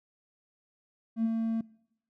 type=tone with ADSR envelope; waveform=triangle; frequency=225.8 Hz; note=A3; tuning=45 cents sharp; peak=-19 dBFS; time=1.16-1.61 s; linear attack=85 ms; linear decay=28 ms; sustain=-5 dB; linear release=4 ms; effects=noise-tail reverb RT60 0.8 s tail -24 dB re dry + tanh soft clip ceiling -21 dBFS